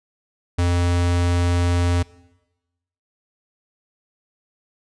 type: tone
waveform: square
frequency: 87.5 Hz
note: F2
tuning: 4 cents sharp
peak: -17 dBFS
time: 0.58-2.03 s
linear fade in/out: 10 ms
effects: noise-tail reverb RT60 1.0 s tail -21 dB re dry + resampled to 22050 Hz